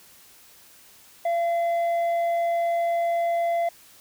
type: tone with tanh clipping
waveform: triangle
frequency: 682 Hz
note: F5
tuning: 41 cents flat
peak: -22 dBFS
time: 1.25-3.69 s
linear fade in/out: 5 ms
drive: 9 dB
effects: white hiss -52 dBFS RMS until 4 s